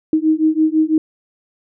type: beating tone pair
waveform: sine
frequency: 311.1 / 317.1 Hz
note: D#4 / D#4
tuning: 0 / +33 cents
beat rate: 6 Hz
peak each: -15 dBFS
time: 0.13-0.98 s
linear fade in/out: 2 ms
effects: none